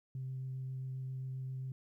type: tone with vibrato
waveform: sine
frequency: 130.81 Hz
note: C3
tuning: in tune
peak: -37 dBFS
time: 0.15-1.72 s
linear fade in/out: 2 ms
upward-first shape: sine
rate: 7.5 Hz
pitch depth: 8 cents each way
effects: tanh soft clip ceiling -34 dBFS + 13-bit